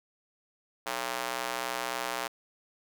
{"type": "tone with high-pass filter", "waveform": "square", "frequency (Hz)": 61.74, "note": "B1", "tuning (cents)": 0, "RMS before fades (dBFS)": -34, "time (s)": [0.86, 2.28], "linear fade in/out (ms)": 10, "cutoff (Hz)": 770, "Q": 0.99, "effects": []}